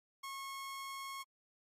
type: tone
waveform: sawtooth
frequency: 1090 Hz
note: C#6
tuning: 29 cents flat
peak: -39 dBFS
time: 0.23-1.23 s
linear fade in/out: 10 ms
effects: AAC 48 kbps